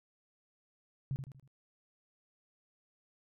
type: tone with echo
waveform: sine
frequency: 135.2 Hz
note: C#3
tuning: 43 cents flat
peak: -32 dBFS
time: 1.11-1.16 s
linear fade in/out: 0 ms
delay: 79 ms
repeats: 4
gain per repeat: -7 dB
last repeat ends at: 1.476 s
effects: none